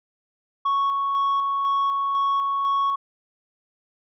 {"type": "tone with tremolo", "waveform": "sine", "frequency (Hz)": 1108.7, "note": "C#6", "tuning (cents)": 0, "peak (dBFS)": -16, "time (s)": [0.65, 2.96], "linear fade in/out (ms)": 10, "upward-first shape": "square", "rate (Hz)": 2, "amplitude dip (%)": 35, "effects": ["tanh soft clip ceiling -18 dBFS"]}